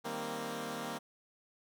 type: chord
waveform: 10% pulse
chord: C minor seventh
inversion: first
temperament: equal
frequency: 155.56 / 196 / 233.1 / 261.6 Hz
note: Eb3 / G3 / Bb3 / C4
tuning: 0 / 0 / 0 / 0 cents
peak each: -37 / -38 / -32 / -36 dBFS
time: 0.04-0.99 s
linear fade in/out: 20 ms
effects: none